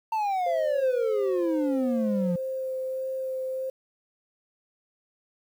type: exponential sweep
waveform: triangle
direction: down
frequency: 905 to 172.9 Hz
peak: -22 dBFS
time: 0.12-2.36 s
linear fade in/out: 5 ms
type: tone with vibrato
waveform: sine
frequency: 523.3 Hz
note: C5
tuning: in tune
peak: -28 dBFS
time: 0.46-3.7 s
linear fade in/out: 5 ms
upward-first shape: sine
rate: 1.6 Hz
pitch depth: 9 cents each way
effects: 9-bit